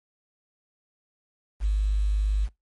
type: tone with quantisation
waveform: sine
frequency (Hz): 51.1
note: G#1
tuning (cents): -27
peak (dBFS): -20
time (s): 1.6-2.49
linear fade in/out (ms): 50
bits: 8
effects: noise-tail reverb RT60 0.2 s tail -23 dB re dry + MP3 48 kbps